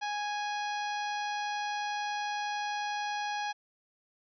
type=harmonic tone; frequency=829 Hz; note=G#5; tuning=3 cents flat; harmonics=1 / 2 / 3 / 4 / 5 / 6 / 7; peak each=-33 / -39 / -43 / -45 / -47 / -49 / -50 dBFS; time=0.01-3.53 s; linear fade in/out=20 ms; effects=none